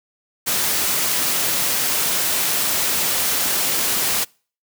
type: noise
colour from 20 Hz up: white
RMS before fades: -20 dBFS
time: 0.46-4.25 s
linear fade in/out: 20 ms
effects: noise-tail reverb RT60 0.4 s tail -26 dB re dry + high-pass 100 Hz 12 dB/octave